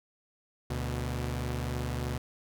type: tone pair together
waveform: sawtooth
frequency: 72.7 / 122.4 Hz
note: D2 / B2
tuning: -17 / -15 cents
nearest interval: major sixth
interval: 902 cents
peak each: -30 / -30 dBFS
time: 0.7-2.18 s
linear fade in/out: 5 ms
effects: none